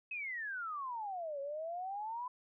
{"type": "exponential two-way sweep", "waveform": "sine", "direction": "down then up", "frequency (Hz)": [2588, 547, 1014], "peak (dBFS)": -38, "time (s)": [0.11, 2.28], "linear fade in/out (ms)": 5, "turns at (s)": 1.4, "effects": []}